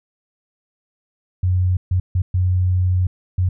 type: tone bursts at uneven times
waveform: sine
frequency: 91.3 Hz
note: F#2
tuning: 23 cents flat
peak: -14 dBFS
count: 5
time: 1.43-1.77 / 1.91-2 / 2.15-2.22 / 2.34-3.07 / 3.38-3.49 s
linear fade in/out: 5 ms
effects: none